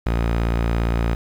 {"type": "tone", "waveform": "sawtooth", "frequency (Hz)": 57.4, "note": "A#1", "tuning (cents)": -26, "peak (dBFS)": -14, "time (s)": [0.06, 1.15], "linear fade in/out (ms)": 5, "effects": ["low-pass 3000 Hz 12 dB/octave", "7-bit"]}